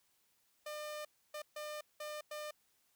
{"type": "tone bursts at uneven times", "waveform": "sawtooth", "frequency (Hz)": 602, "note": "D5", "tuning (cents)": 43, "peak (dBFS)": -38, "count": 5, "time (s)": [[0.66, 1.05], [1.34, 1.42], [1.56, 1.81], [2, 2.21], [2.31, 2.51]], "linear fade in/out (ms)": 5, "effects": ["white hiss -75 dBFS RMS until 2.95 s"]}